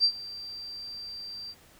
sine tone with ADSR envelope, 4699 Hz, D8, in tune, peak -17 dBFS, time 0-1.55 s, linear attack 40 ms, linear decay 74 ms, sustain -20 dB, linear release 51 ms, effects pink hiss -57 dBFS RMS until 1.79 s

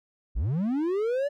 triangle linear sweep, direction up, 39.52 to 587.3 Hz, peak -22 dBFS, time 0.35-1.29 s, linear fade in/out 20 ms, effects none

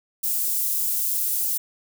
white high-pass noise, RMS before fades -24 dBFS, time 0.23-1.58 s, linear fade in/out 10 ms, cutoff 10000 Hz, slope 12 dB/octave, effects none

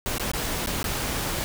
pink noise with dropouts, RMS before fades -28 dBFS, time 0.06-1.44 s, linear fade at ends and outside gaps 0 ms, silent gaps 0.182-0.197 / 0.316-0.335 / 0.661-0.672 / 0.829-0.842 s, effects none

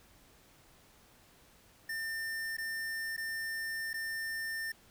square tone with dropouts, 1800 Hz, A6, 39 cents sharp, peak -36 dBFS, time 1.89-4.72 s, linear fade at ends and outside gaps 5 ms, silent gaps 2.569-2.582 / 3.166-3.177 / 3.932-3.94 s, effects pink hiss -62 dBFS RMS until 4.9 s

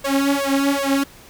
sawtooth tone with flanger, 277.2 Hz, C#4, in tune, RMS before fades -19 dBFS, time 0.04-1.04 s, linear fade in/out 10 ms, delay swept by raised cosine 1.8 to 4.4 ms, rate 2.6 Hz, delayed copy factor +0.95, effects pink hiss -45 dBFS RMS until 1.29 s

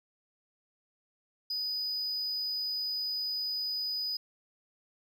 triangle tone, 4975 Hz, D#8, 1 cent flat, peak -30 dBFS, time 1.5-4.17 s, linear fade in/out 5 ms, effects none

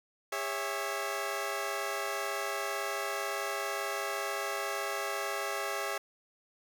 15% pulse chord, C# minor, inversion second, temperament equal with one note detuned, 406.3 / 554.4 / 659.3 Hz, G#4 / C#5 / E5, -38 / 0 / 0 cents, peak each -31 dBFS, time 0.32-5.98 s, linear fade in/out 5 ms, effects none

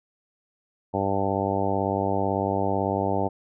harmonic tone, 98 Hz, G2, in tune, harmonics 1 / 2 / 3 / 4 / 5 / 6 / 7 / 8 / 9, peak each -31 / -31 / -31 / -31 / -31 / -31 / -31 / -31 / -31 dBFS, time 0.93-3.29 s, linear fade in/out 20 ms, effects none

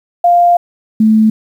sine tone pair in turn, 698.5 / 218.2 Hz, F5 / A3, 0 / -14 cents, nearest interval octave + minor sixth, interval 2014 cents, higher first, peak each -5 dBFS, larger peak neither, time 0.24-0.57 / 1-1.3 s, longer first, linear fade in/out 5 ms, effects 7-bit

